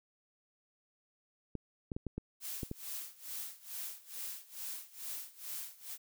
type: clicks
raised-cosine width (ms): 3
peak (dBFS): -25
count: 7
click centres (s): 1.553 / 1.918 / 1.965 / 2.067 / 2.18 / 2.632 / 2.714
type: noise with tremolo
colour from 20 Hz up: blue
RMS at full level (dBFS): -41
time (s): 2.4-5.98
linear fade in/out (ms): 50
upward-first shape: sine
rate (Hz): 2.3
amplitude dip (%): 90
effects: none